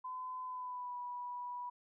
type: tone with pitch glide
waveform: sine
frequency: 1016 to 979.7 Hz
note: B5 to B5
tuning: +49 to -14 cents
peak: -40 dBFS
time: 0.04-1.7 s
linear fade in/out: 10 ms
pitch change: -63 cents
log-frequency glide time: 0.44-0.97 s
effects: none